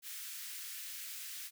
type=high-pass noise; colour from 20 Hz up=white; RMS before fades=-45 dBFS; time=0.02-1.51 s; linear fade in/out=50 ms; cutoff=1600 Hz; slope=24 dB/octave; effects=none